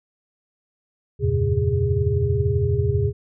sine tone cluster, 81.9 / 94.3 / 112.4 / 132.9 / 408.7 Hz, E2 / F#2 / A2 / C3 / G#4, -11 / +33 / +37 / +27 / -28 cents, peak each -24 dBFS, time 1.19-3.13 s, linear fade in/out 50 ms, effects none

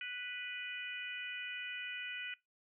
harmonic tone, 493.9 Hz, B4, in tune, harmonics 3 / 4 / 5 / 6, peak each -46 / -47 / -43 / -47 dBFS, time 0.01-2.34 s, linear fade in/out 2 ms, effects noise-tail reverb RT60 0.2 s tail -22 dB re dry

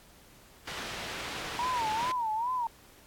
white low-pass noise, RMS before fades -39 dBFS, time 0.67-2.12 s, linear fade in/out 5 ms, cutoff 3300 Hz, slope 12 dB/octave
sine tone with vibrato, 937 Hz, A#5, 9 cents sharp, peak -28 dBFS, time 1.59-2.67 s, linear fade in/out 2 ms, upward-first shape sine, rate 2.4 Hz, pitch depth 150 cents each way
effects pink hiss -57 dBFS RMS until 3.06 s + AAC 64 kbps

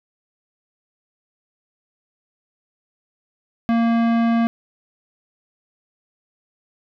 sine tone with tanh clipping, 231.1 Hz, A#3, 15 cents flat, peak -17 dBFS, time 3.69-4.47 s, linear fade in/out 0 ms, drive 18 dB, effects none

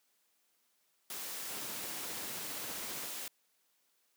white noise, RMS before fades -42 dBFS, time 1.1-3.28 s, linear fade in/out 2 ms
pink noise with tremolo, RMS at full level -45 dBFS, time 1.49-3.09 s, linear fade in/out 10 ms, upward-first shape sine, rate 15 Hz, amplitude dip 45%
effects white hiss -75 dBFS RMS until 4.16 s + high-pass 200 Hz 12 dB/octave

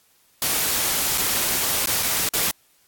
white noise with dropouts, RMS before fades -22 dBFS, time 0.42-2.51 s, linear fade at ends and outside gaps 0 ms, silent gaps 1.176-1.18 / 1.859-1.872 / 2.027-2.031 / 2.288-2.337 s, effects white hiss -60 dBFS RMS until 2.87 s + AAC 64 kbps

